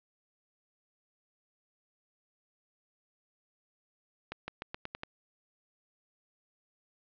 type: accelerating click train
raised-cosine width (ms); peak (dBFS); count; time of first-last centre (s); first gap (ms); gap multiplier
0.3; -21; 7; 4.32-5.034; 160; 0.88
effects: low-pass 4000 Hz 12 dB/octave